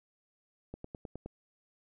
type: click train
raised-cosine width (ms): 2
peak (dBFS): -28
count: 6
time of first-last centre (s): 0.74-1.26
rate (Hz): 9.61
effects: none